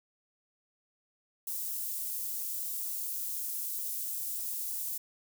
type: high-pass noise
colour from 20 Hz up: white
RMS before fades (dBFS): -36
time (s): 1.47-4.98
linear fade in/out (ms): 5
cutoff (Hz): 10000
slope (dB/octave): 12
effects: none